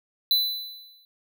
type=tone with exponential decay; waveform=square; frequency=4000 Hz; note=B7; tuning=21 cents sharp; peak=-17 dBFS; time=0.31-1.05 s; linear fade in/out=1 ms; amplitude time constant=160 ms; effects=none